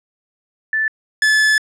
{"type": "tone pair in turn", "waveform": ["sine", "45% pulse"], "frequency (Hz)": [1756, 1728.8], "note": ["A6", "A6"], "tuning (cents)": [-4, -31], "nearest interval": "unison", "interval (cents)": 27, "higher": "first", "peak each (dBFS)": [-15, -11], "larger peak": "second", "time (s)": [[0.73, 0.88], [1.22, 1.58]], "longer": "second", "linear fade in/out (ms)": 2, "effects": ["low-pass 8000 Hz 12 dB/octave"]}